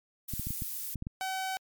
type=noise; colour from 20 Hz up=violet; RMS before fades=-37 dBFS; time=0.28-0.95 s; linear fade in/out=10 ms
type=clicks; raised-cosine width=5 ms; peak=-24 dBFS; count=8; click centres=0.337 / 0.396 / 0.47 / 0.506 / 0.621 / 0.957 / 1.024 / 1.069 s
type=tone; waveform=sawtooth; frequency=760 Hz; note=F#5; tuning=46 cents sharp; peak=-28 dBFS; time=1.21-1.57 s; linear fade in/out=0 ms
effects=MP3 96 kbps